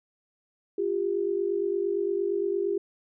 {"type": "tone pair together", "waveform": "sine", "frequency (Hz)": [350.8, 399.5], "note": ["F4", "G4"], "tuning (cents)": [8, 33], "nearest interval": "major second", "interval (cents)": 225, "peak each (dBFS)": [-29, -26], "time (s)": [0.78, 2.78], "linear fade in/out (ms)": 5, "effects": []}